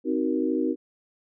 sine chord, C half-diminished seventh, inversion none, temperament just, 261.6 / 314 / 376.7 / 470.9 Hz, C4 / Eb4 / Gb4 / Bb4, 0 / +16 / +31 / +18 cents, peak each -27 / -26 / -29 / -31 dBFS, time 0.04-0.76 s, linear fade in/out 50 ms, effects none

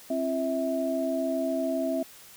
sine tone cluster, 266.8 / 339.4 / 651 Hz, C4 / F4 / E5, +34 / -49 / -22 cents, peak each -29 / -35 / -28 dBFS, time 0.1-2.03 s, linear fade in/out 5 ms, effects white hiss -50 dBFS RMS until 2.36 s

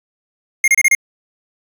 square tone bursts, 2131 Hz, C7, 31 cents sharp, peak -9 dBFS, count 5, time 0.64-0.95 s, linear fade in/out 2 ms, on 38 ms, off 30 ms, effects resampled to 32000 Hz

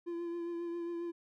triangle tone with vibrato, 341.9 Hz, F4, 37 cents flat, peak -34 dBFS, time 0.06-1.12 s, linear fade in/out 20 ms, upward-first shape triangle, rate 7.4 Hz, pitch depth 27 cents each way, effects none

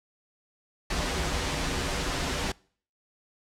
pink noise with comb filter, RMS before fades -29 dBFS, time 0.9-2.52 s, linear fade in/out 5 ms, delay 9.3 ms, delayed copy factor -0.6, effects noise-tail reverb RT60 0.5 s tail -25 dB re dry + low-pass 7000 Hz 12 dB/octave

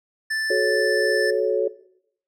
square tone, 1760 Hz, A6, in tune, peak -23 dBFS, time 0.3-1.31 s, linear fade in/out 10 ms
sine chord, F# minor, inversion none, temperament equal with one note detuned, 370 / 433.2 / 554.4 Hz, F#4 / A4 / C#5, 0 / -27 / 0 cents, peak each -23 dBFS, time 0.5-1.68 s, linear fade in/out 5 ms
effects noise-tail reverb RT60 0.7 s tail -17 dB re dry + low-pass 9000 Hz 12 dB/octave

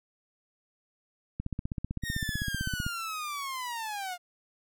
click train, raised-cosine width 5 ms, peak -20 dBFS, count 24, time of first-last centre 1.4-2.865 s, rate 15.7 Hz
sawtooth linear sweep, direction down, 1887 to 698.5 Hz, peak -30 dBFS, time 2.02-4.18 s, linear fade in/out 50 ms
effects none

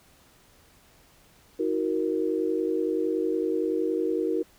sine chord, D# minor, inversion none, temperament equal with one note detuned, 319.3 / 370 / 466.2 Hz, D#4 / F#4 / A#4, +45 / 0 / 0 cents, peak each -28 dBFS, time 1.59-4.43 s, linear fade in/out 10 ms, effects pink hiss -58 dBFS RMS until 4.58 s

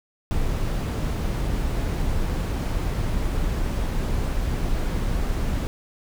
brown noise with dropouts, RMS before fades -24 dBFS, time 0.31-5.67 s, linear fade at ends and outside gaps 0 ms, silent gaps 2.293-2.297 s, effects none

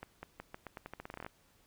accelerating click train, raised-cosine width 0.5 ms, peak -28 dBFS, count 17, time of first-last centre 0.03-1.264 s, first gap 200 ms, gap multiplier 0.85, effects pink hiss -68 dBFS RMS until 1.66 s

